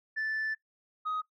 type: tone pair in turn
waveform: sine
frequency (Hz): 1756 / 1255.4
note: A6 / D#6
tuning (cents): -4 / +15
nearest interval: tritone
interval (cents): 581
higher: first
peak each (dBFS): -28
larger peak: neither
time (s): 0.16-0.55 / 1.05-1.22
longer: first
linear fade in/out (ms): 20
effects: noise-tail reverb RT60 0.1 s tail -18 dB re dry + tanh soft clip ceiling -28 dBFS